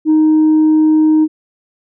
sine tone, 311.1 Hz, D#4, in tune, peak -5 dBFS, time 0.05-1.28 s, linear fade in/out 50 ms, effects tanh soft clip ceiling -5 dBFS

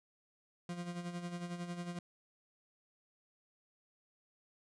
40% pulse tone with tremolo, 174.61 Hz, F3, in tune, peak -37 dBFS, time 0.69-1.99 s, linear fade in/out 2 ms, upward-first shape sine, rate 11 Hz, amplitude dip 60%, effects resampled to 22050 Hz

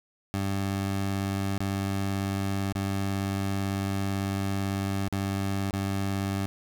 20% pulse tone with dropouts, 98 Hz, G2, in tune, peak -22 dBFS, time 0.34-6.46 s, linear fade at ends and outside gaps 0 ms, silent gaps 1.58-1.605 / 2.725-2.752 / 5.084-5.126 / 5.708-5.73 s, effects none

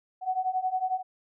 sine beating tone pair, 739 / 750 Hz, F#5 / F#5, -2 / +23 cents, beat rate 11 Hz, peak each -30 / -28 dBFS, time 0.21-1.03 s, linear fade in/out 50 ms, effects none

